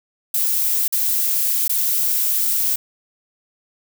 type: noise with dropouts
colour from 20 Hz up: violet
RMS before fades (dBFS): -19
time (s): 0.34-2.76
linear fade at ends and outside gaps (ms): 5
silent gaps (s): 0.88-0.924 / 1.68-1.694
effects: none